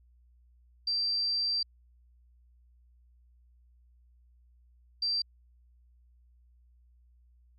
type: tone bursts at uneven times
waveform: sine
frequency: 4699 Hz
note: D8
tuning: in tune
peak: -27 dBFS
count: 2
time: 0.87-1.63 / 5.02-5.22 s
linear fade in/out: 5 ms
effects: added 60 Hz sine -59 dBFS peak until 7.58 s